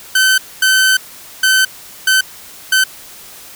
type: tone bursts at uneven times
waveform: sawtooth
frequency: 1531 Hz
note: G6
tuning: 41 cents flat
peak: -5 dBFS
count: 5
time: 0.15-0.38 / 0.62-0.97 / 1.43-1.65 / 2.07-2.21 / 2.72-2.84 s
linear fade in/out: 5 ms
effects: white hiss -36 dBFS RMS until 3.55 s